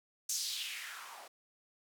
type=noise with band-pass filter sweep; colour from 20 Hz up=blue; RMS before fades=-41 dBFS; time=0.29-1.28 s; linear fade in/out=5 ms; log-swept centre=6700 to 640 Hz; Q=2.9; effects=none